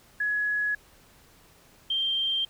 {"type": "tone pair in turn", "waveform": "sine", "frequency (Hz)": [1684, 3162], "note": ["G#6", "G7"], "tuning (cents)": [24, 14], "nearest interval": "major seventh", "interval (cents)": 1090, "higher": "second", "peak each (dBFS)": -24, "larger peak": "neither", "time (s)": [[0.2, 0.75], [1.9, 2.45]], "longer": "neither", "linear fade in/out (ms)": 5, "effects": ["pink hiss -57 dBFS RMS until 2.49 s"]}